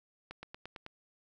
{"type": "accelerating click train", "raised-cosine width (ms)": 0.3, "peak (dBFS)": -28, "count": 6, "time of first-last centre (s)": [0.31, 0.864], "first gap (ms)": 120, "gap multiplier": 0.96, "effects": []}